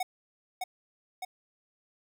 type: tone with echo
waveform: square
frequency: 740 Hz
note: F#5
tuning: in tune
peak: -29 dBFS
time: 0-0.03 s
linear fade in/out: 5 ms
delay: 610 ms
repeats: 2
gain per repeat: -3 dB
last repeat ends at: 1.25 s
effects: none